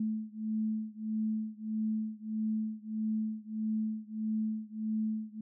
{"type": "beating tone pair", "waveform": "sine", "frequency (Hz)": [216.9, 218.5], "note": ["A3", "A3"], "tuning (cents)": [-25, -12], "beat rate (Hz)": 1.6, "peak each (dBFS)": [-34, -35], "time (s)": [0, 5.41], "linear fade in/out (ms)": 5, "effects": []}